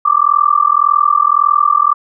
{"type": "tone with amplitude modulation", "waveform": "sine", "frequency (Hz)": 1174.7, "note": "D6", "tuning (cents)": 0, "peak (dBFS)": -4, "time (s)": [0.05, 1.94], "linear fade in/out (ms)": 10, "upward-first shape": "sine", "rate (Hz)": 41.8, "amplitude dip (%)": 100, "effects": []}